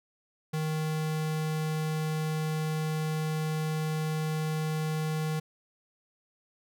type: tone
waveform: square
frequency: 156.1 Hz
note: D#3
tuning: 6 cents sharp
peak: -29 dBFS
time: 0.53-5.4 s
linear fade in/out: 10 ms
effects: none